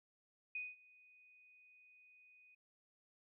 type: tone with ADSR envelope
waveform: sine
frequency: 2489 Hz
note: D#7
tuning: in tune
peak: -39 dBFS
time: 0.55-2.55 s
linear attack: 4 ms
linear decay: 200 ms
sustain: -24 dB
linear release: 8 ms
effects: none